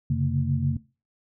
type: tone cluster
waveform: sine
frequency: 89.2 / 134.6 / 141.6 / 227.1 Hz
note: F2 / C3 / C#3 / A#3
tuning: +37 / +49 / +37 / -45 cents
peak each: -29 / -24 / -27 / -29 dBFS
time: 0.1-0.77 s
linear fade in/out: 5 ms
effects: noise-tail reverb RT60 0.3 s tail -18 dB re dry